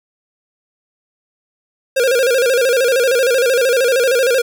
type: tone with vibrato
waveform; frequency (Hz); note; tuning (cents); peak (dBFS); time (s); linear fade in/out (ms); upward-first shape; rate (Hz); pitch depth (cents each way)
square; 504; B4; +35; -12; 1.96-4.42; 10; square; 13; 100
effects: none